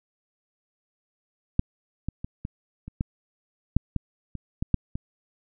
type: clicks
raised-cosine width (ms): 5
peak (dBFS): -7 / -16 / -20 / -19 / -25 / -13 / -6 / -13 / -22 / -14 / -7 / -18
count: 12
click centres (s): 1.594 / 2.086 / 2.245 / 2.451 / 2.88 / 3.009 / 3.766 / 3.963 / 4.353 / 4.625 / 4.743 / 4.955
effects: none